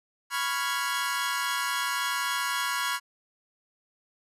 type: chord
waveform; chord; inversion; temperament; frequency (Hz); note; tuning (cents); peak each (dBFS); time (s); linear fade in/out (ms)
sawtooth; C# dominant seventh; third; equal; 987.8 / 1108.7 / 1396.9 / 1661.2; B5 / C#6 / E#6 / G#6; 0 / 0 / 0 / 0; -29; 0.3-3; 50
effects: resampled to 32000 Hz